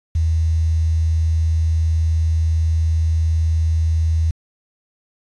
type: tone with quantisation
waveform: sine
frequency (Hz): 80.7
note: E2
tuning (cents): -36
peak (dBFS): -14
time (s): 0.15-4.31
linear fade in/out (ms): 5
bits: 7
effects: resampled to 22050 Hz